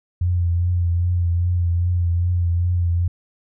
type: tone with vibrato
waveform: sine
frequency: 87.31 Hz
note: F2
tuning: in tune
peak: -16 dBFS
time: 0.21-3.08 s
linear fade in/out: 5 ms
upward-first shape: triangle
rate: 2.5 Hz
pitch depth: 42 cents each way
effects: none